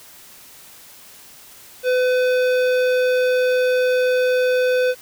triangle tone with hard clipping, 504 Hz, B4, 35 cents sharp, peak -17 dBFS, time 1.83-4.95 s, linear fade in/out 50 ms, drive 18 dB, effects white hiss -44 dBFS RMS until 5.01 s

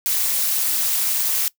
blue noise with amplitude modulation, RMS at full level -17 dBFS, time 0.06-1.48 s, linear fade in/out 0 ms, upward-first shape sine, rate 222 Hz, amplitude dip 80%, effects noise-tail reverb RT60 0.1 s tail -21 dB re dry

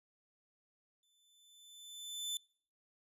sawtooth tone with exponential growth, 3520 Hz, A7, in tune, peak -32 dBFS, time 1.03-2.37 s, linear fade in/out 1 ms, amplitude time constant 290 ms, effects noise-tail reverb RT60 0.5 s tail -26 dB re dry + resampled to 32000 Hz

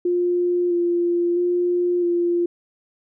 sine tone with vibrato, 350 Hz, F4, 4 cents sharp, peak -17 dBFS, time 0.05-2.46 s, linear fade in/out 5 ms, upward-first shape square, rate 0.76 Hz, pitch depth 16 cents each way, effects none

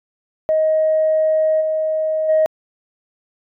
sine tone with level steps, 628 Hz, D#5, 16 cents sharp, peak -12 / -16 / -10 dBFS, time 0.49-2.46 s, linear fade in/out 0 ms, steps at 1.6 / 2.28 s, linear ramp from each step 20 ms, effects tanh soft clip ceiling -8 dBFS

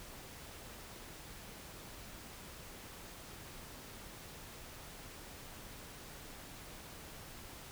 silence, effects pink hiss -51 dBFS RMS until 7.71 s

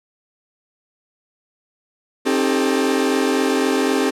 40% pulse chord, A half-diminished seventh, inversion first, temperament equal with one note detuned, 267.3 / 311.1 / 392 / 440 Hz, C4 / Eb4 / G4 / A4, +37 / 0 / 0 / 0 cents, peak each -19 / -23 / -21 / -22 dBFS, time 2.25-4.11 s, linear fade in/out 20 ms, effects low-pass 11000 Hz 12 dB/octave

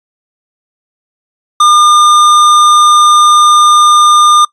sine tone with hard clipping, 1207 Hz, D6, 47 cents sharp, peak -5 dBFS, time 1.6-4.45 s, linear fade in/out 5 ms, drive 15 dB, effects noise-tail reverb RT60 0.1 s tail -21 dB re dry + resampled to 24000 Hz

